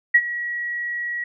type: tone with ADSR envelope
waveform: sine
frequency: 1917 Hz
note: A#6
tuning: 48 cents sharp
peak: -8 dBFS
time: 0.14-1.24 s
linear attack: 11 ms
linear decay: 53 ms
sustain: -16 dB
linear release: 4 ms
effects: none